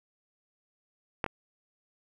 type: clicks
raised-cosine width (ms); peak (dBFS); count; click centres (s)
0.5; -13 / -19; 2; 1.242 / 1.263
effects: 9-bit